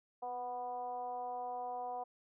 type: tone with frequency modulation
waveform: sine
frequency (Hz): 740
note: F#5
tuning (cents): 0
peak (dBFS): -38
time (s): 0.22-2.04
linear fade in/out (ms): 10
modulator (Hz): 245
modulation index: 0.8
effects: none